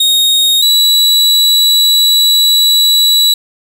40% pulse tone pair in turn, 3729 / 3926 Hz, A#7 / B7, 0 / -11 cents, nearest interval minor second, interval 89 cents, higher second, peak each -6 / -5 dBFS, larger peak second, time 0-0.62 / 0.62-3.34 s, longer second, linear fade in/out 5 ms, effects none

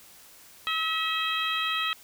harmonic tone, 644 Hz, E5, 41 cents flat, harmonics 2 / 3 / 4 / 5 / 6, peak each -30 / -34 / -32 / -31 / -35 dBFS, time 0.67-1.93 s, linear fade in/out 0 ms, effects white hiss -52 dBFS RMS until 2.03 s

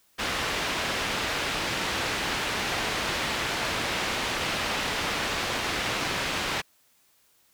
white low-pass noise, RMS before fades -29 dBFS, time 0.18-6.62 s, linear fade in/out 20 ms, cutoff 3100 Hz, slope 12 dB/octave, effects white hiss -64 dBFS RMS until 7.53 s

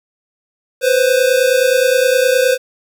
square tone pair together, 498.5 / 528.1 Hz, B4 / C5, +16 / +16 cents, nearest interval minor second, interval 100 cents, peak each -14 dBFS, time 0.81-2.58 s, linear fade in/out 50 ms, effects 8-bit

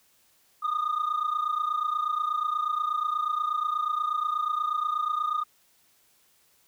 sine tone pair together, 1210 / 1238.3 Hz, D#6 / D#6, -49 / -9 cents, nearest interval unison, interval 40 cents, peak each -26 dBFS, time 0.62-5.44 s, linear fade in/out 20 ms, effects tanh soft clip ceiling -22 dBFS + white hiss -64 dBFS RMS until 6.67 s

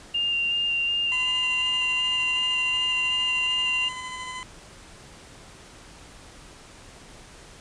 sine tone with vibrato, 2794 Hz, F7, in tune, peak -22 dBFS, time 0.14-3.89 s, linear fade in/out 10 ms, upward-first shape square, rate 2.7 Hz, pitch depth 10 cents each way
20% pulse tone with tremolo, 1015 Hz, B5, 47 cents sharp, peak -27 dBFS, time 1.12-4.43 s, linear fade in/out 0 ms, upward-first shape square, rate 13 Hz, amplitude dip 25%
effects pink hiss -47 dBFS RMS until 7.6 s + resampled to 22050 Hz

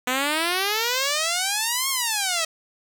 5% pulse exponential two-way sweep, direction up then down, 246.9 to 1100 to 633 Hz, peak -10 dBFS, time 0.07-2.45 s, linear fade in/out 5 ms, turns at 1.89 s, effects none

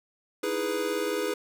square chord, E major seventh, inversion third, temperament equal, 311.1 / 329.6 / 415.3 / 493.9 Hz, D#4 / E4 / G#4 / B4, 0 / 0 / 0 / 0 cents, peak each -37 / -36 / -31 / -32 dBFS, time 0.43-1.34 s, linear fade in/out 5 ms, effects none

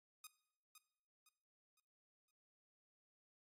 5% pulse tone with echo, 1244.5 Hz, D#6, in tune, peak -40 dBFS, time 0.24-0.27 s, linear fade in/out 2 ms, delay 510 ms, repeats 4, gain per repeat -8 dB, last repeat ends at 2.31 s, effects noise-tail reverb RT60 0.8 s tail -18 dB re dry + MP3 64 kbps

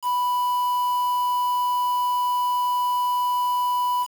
triangle tone with quantisation, 987.8 Hz, B5, in tune, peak -18 dBFS, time 0.02-4.07 s, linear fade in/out 50 ms, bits 6, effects none

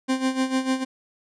40% pulse tone with tremolo, 261.6 Hz, C4, in tune, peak -18 dBFS, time 0.08-0.85 s, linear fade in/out 20 ms, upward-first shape sine, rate 6.7 Hz, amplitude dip 75%, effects resampled to 22050 Hz

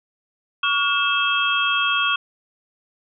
sine tone cluster, 1132 / 1426 / 2639 / 3239 Hz, C#6 / F6 / E7 / G#7, +36 / +36 / +1 / -44 cents, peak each -23 dBFS, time 0.63-2.16 s, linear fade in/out 5 ms, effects none

